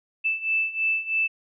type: beating tone pair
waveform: sine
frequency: 2637 / 2640.1 Hz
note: E7 / E7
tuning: 0 / +2 cents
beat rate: 3.1 Hz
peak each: -27 / -24 dBFS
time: 0.24-1.28 s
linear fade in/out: 20 ms
effects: none